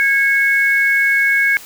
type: tone pair together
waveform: sine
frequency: 1639.6 / 2200 Hz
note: G#6 / C#7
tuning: -23 / -14 cents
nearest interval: perfect fourth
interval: 509 cents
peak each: -14 dBFS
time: 0-1.57 s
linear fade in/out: 0 ms
effects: white hiss -37 dBFS RMS until 1.65 s